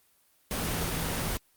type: tone in noise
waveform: sine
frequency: 164.81 Hz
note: E3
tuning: in tune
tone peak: -38 dBFS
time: 0.58-1.31 s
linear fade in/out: 0 ms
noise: pink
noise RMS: -31 dBFS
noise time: 0.51-1.37 s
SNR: -10 dB
effects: white hiss -66 dBFS RMS until 1.56 s + Opus 24 kbps